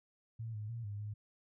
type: tone with pitch steps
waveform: sine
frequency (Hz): 113.4 / 106 / 116.4 / 102.4 / 105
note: A#2 / G#2 / A#2 / G#2 / G#2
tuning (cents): -47 / +36 / -2 / -24 / +19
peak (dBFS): -39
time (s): 0.39-1.14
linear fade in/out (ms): 10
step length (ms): 150
effects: none